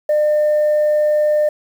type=tone; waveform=sine; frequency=602 Hz; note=D5; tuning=43 cents sharp; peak=-10 dBFS; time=0.09-1.49 s; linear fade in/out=5 ms; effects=tanh soft clip ceiling -10 dBFS + 7-bit